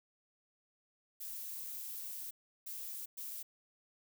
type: noise bursts at uneven times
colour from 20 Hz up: violet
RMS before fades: -44 dBFS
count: 3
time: 1.2-2.31 / 2.66-3.06 / 3.17-3.43 s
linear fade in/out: 10 ms
effects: none